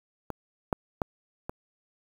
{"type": "clicks", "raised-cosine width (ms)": 1, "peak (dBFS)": [-19, -11, -12, -19], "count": 4, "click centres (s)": [0.303, 0.728, 1.018, 1.495], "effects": ["7-bit"]}